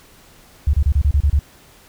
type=tone bursts; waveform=sine; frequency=71.5 Hz; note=D2; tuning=46 cents flat; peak=-11 dBFS; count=8; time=0.67-1.393 s; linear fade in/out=5 ms; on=65 ms; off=29 ms; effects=pink hiss -48 dBFS RMS until 1.88 s